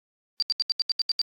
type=tone bursts; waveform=sine; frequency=4699 Hz; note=D8; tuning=in tune; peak=-20 dBFS; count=9; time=0.4-1.215 s; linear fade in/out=0 ms; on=23 ms; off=76 ms; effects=AAC 48 kbps